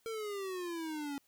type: exponential sweep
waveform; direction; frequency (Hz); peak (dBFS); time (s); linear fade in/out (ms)
square; down; 458.2 to 277.2; -38; 0.06-1.18; 0
effects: white hiss -72 dBFS RMS until 1.27 s